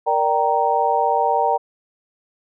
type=harmonic tone with a mistuned harmonic; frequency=155.56 Hz; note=D#3; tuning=in tune; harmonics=3 / 4 / 5 / 6; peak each=-23 / -23 / -19 / -20 dBFS; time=0.06-1.58 s; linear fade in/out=20 ms; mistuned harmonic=4; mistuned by=-91 cents; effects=none